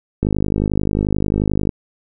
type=click train; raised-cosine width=3 ms; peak=-5 dBFS; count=76; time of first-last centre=0.23-1.692 s; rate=51.3 Hz; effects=none